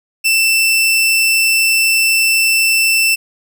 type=tone; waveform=sawtooth; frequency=2668 Hz; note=E7; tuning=20 cents sharp; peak=-7 dBFS; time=0.24-3.16 s; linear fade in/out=20 ms; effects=none